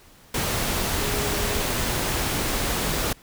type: tone in noise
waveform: sine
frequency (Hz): 413.8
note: G#4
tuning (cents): -6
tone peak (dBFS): -31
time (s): 0.98-1.63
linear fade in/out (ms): 5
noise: pink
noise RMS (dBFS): -25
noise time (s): 0.34-3.13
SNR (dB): -9
effects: pink hiss -52 dBFS RMS until 3.22 s